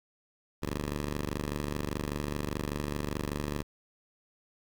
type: ring-modulated tone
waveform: 10% pulse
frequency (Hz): 73.4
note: D2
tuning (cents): 0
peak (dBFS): -21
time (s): 0.62-3.63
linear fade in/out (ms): 5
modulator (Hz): 24.2
effects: 9-bit